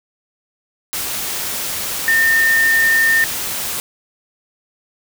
sine tone in noise, 1815 Hz, A#6, 47 cents flat, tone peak -11 dBFS, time 2.08-3.24 s, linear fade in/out 0 ms, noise white, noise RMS -23 dBFS, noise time 0.93-3.8 s, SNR +9 dB, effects none

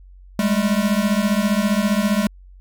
square beating tone pair, 199.2 / 214.2 Hz, G3 / A3, +28 / -46 cents, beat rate 15 Hz, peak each -20 dBFS, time 0.39-2.27 s, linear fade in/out 2 ms, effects added 46 Hz sine -41 dBFS peak until 2.6 s

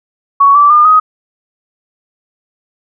sine tone with pitch steps, 1118 / 1162.1 / 1208 / 1255.6 Hz, C#6 / D6 / D6 / D#6, +14 / -19 / +48 / +15 cents, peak -3 dBFS, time 0.4-1 s, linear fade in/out 10 ms, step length 150 ms, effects none

